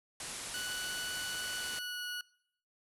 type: low-pass noise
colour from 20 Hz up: white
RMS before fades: -43 dBFS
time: 0.2-1.79 s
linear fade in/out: 2 ms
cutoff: 11000 Hz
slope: 96 dB/octave
type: tone with pitch glide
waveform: 20% pulse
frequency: 1480 to 1463 Hz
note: F#6 to F#6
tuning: 0 to -20 cents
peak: -33 dBFS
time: 0.54-2.21 s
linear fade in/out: 2 ms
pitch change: -20 cents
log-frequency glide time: 1.53-2.06 s
effects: noise-tail reverb RT60 0.7 s tail -23 dB re dry